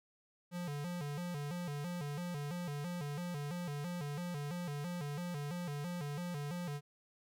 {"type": "tone with vibrato", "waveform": "square", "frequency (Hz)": 159.8, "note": "D#3", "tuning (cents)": 47, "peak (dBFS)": -39, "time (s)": [0.51, 6.81], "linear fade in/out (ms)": 50, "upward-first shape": "square", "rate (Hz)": 3, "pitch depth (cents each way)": 170, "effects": []}